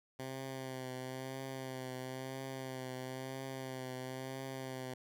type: tone with vibrato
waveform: 10% pulse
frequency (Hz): 130.81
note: C3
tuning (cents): 0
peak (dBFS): -33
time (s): 0.19-4.94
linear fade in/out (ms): 5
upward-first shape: triangle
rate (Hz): 1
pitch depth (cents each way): 38
effects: none